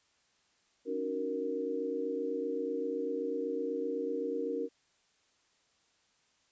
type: chord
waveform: sine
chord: D# minor seventh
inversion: third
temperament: equal with one note detuned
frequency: 277.2 / 305.1 / 370 / 466.2 Hz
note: C#4 / D#4 / F#4 / A#4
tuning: 0 / -34 / 0 / 0 cents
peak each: -39 / -40 / -40 / -34 dBFS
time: 0.85-4.69 s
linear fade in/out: 50 ms
effects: white hiss -71 dBFS RMS until 6.51 s + resampled to 16000 Hz